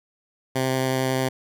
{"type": "tone with vibrato", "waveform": "10% pulse", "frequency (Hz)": 130.81, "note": "C3", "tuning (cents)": 0, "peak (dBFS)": -13, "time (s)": [0.55, 1.29], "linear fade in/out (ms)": 10, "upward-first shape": "sine", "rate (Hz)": 11, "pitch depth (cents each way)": 9, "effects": []}